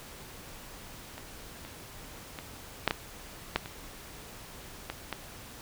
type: clicks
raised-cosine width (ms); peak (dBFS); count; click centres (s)
0.3; -26 / -28 / -22 / -7 / -11 / -9 / -24 / -18 / -16; 9; 1.18 / 1.65 / 2.388 / 2.877 / 2.909 / 3.56 / 3.659 / 4.9 / 5.127
effects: pink hiss -47 dBFS RMS until 5.61 s